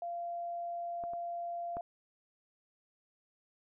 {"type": "tone", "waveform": "sine", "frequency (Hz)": 690, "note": "F5", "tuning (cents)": -21, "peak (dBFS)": -36, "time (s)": [0.02, 1.81], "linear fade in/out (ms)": 2}
{"type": "clicks", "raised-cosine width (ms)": 1, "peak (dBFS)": [-33, -37, -28], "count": 3, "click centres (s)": [1.038, 1.135, 1.769]}
{"effects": []}